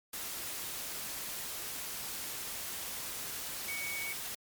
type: tone in noise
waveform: sine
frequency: 2240 Hz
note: C#7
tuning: 18 cents sharp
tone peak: -37 dBFS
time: 3.68-4.13 s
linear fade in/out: 5 ms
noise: white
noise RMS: -40 dBFS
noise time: 0.13-4.35 s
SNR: 0 dB
effects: MP3 96 kbps